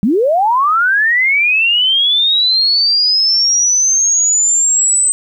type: linear sweep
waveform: sine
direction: up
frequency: 180.8 to 8160 Hz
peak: -9 dBFS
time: 0.03-5.12 s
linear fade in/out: 0 ms
effects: 8-bit